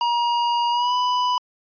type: tone with pitch glide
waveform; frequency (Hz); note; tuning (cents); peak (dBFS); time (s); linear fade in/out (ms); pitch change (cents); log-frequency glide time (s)
square; 950 to 992.1; A#5 to B5; +33 to +8; -19; 0.01-1.38; 2; +75; 0.7-0.94
effects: resampled to 11025 Hz